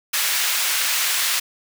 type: high-pass noise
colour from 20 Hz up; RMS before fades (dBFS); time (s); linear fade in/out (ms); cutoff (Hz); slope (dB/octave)
pink; -21; 0.13-1.4; 10; 1800; 12
effects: none